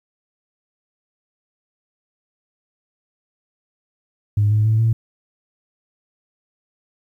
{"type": "tone with pitch steps", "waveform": "sine", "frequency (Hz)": [103.83, 106.87, 110, 113.23], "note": ["G#2", "A2", "A2", "A#2"], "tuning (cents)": [0, -50, 0, -50], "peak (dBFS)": -12, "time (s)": [4.37, 4.93], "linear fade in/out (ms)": 5, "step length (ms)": 140, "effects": ["tanh soft clip ceiling -9 dBFS", "9-bit"]}